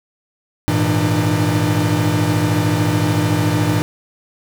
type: tone cluster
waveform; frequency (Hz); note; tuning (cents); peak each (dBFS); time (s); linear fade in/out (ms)
45% pulse; 102.5 / 116.1 / 161.8 / 299.6; G#2 / A#2 / E3 / D4; -22 / -7 / -32 / +35; -20; 0.68-3.82; 0
effects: none